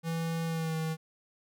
square tone with pitch glide, 164.81 to 159.93 Hz, E3 to D#3, 0 to +48 cents, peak -31 dBFS, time 0.03-0.97 s, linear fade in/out 50 ms, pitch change -52 cents, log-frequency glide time 0.46-0.76 s, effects none

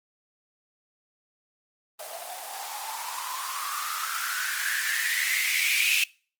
violet noise with band-pass filter sweep, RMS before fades -29 dBFS, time 1.99-6.04 s, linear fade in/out 5 ms, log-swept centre 640 to 2600 Hz, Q 8.5, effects noise-tail reverb RT60 0.4 s tail -24 dB re dry + Opus 24 kbps

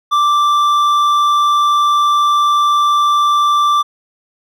triangle tone with hard clipping, 1174.7 Hz, D6, in tune, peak -11 dBFS, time 0.11-3.83 s, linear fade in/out 20 ms, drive 10 dB, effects none

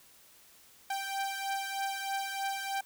sawtooth beating tone pair, 783 / 786.2 Hz, G5 / G5, -2 / +5 cents, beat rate 3.2 Hz, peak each -31 / -34 dBFS, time 0.9-2.81 s, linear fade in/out 5 ms, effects white hiss -59 dBFS RMS until 2.85 s

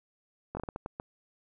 slowing click train, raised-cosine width 1 ms, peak -22 dBFS, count 8, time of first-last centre 0.55-0.999 s, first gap 20 ms, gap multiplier 1.38, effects none

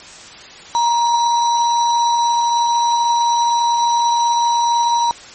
sine tone with sample-and-hold, 942 Hz, A#5, 18 cents sharp, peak -12 dBFS, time 0.75-5.11 s, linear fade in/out 0 ms, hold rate 4900 Hz, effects white hiss -37 dBFS RMS until 5.34 s + MP3 32 kbps

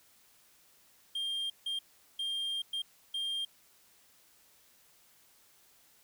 triangle tone bursts at uneven times, 3200 Hz, G7, 35 cents sharp, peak -31 dBFS, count 5, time 1.15-1.5 / 1.66-1.79 / 2.19-2.62 / 2.73-2.82 / 3.14-3.45 s, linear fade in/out 5 ms, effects white hiss -64 dBFS RMS until 6.03 s

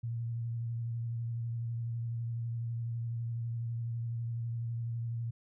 sine tone with vibrato, 116.54 Hz, A#2, in tune, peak -33 dBFS, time 0.03-5.31 s, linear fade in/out 10 ms, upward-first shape triangle, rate 12 Hz, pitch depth 29 cents each way, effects none

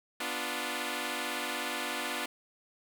5% pulse chord, B diminished, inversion none, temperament equal, 246.9 / 293.7 / 349.2 Hz, B3 / D4 / F4, 0 / 0 / 0 cents, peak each -26 dBFS, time 0.2-2.26 s, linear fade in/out 5 ms, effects none

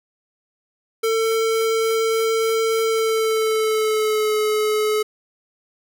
square tone with pitch glide, 448.3 to 427.3 Hz, A4 to G#4, +32 to +49 cents, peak -18 dBFS, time 1.03-5.03 s, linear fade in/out 10 ms, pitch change -83 cents, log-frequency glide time 2.83-4.36 s, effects none

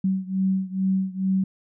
sine beating tone pair, 189.4 / 191.7 Hz, F#3 / G3, +41 / -38 cents, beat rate 2.3 Hz, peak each -23 / -25 dBFS, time 0.04-1.44 s, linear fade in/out 5 ms, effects none

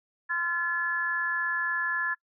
harmonic tone, 343.5 Hz, F4, 29 cents flat, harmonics 3 / 4 / 5, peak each -35 / -35 / -26 dBFS, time 0.29-2.15 s, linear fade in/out 20 ms, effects noise-tail reverb RT60 0.1 s tail -26 dB re dry

